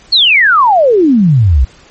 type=exponential sweep; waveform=sine; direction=down; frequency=4435 to 58.27 Hz; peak=-4 dBFS; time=0.12-1.65 s; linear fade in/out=10 ms; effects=pink hiss -41 dBFS RMS until 1.9 s + MP3 32 kbps